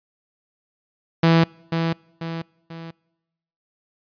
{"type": "tone with echo", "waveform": "sawtooth", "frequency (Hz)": 165.1, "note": "E3", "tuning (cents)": 3, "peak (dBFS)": -9, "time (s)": [1.23, 1.44], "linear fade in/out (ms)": 5, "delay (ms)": 490, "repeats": 3, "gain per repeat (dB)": -7, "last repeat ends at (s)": 2.91, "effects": ["noise-tail reverb RT60 1.0 s tail -26 dB re dry", "resampled to 11025 Hz"]}